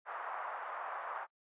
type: band-pass noise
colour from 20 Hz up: white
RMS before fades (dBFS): -42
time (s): 0.05-1.27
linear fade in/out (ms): 50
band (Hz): 700 to 1300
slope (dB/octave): 24
effects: noise-tail reverb RT60 0.1 s tail -24 dB re dry + resampled to 8000 Hz